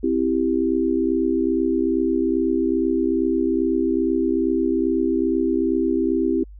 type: chord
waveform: sine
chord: C major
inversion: none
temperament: equal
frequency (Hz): 261.6 / 329.6 / 392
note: C4 / E4 / G4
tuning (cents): 0 / 0 / 0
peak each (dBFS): -22 / -21 / -23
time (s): 0.03-6.44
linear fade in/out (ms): 10
effects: added 50 Hz sine -38 dBFS peak until 6.59 s